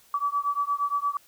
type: beating tone pair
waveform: sine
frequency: 1144 / 1152.6 Hz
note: D6 / D6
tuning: -46 / -33 cents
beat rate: 8.6 Hz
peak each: -27 dBFS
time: 0.14-1.17 s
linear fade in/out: 2 ms
effects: white hiss -58 dBFS RMS until 1.27 s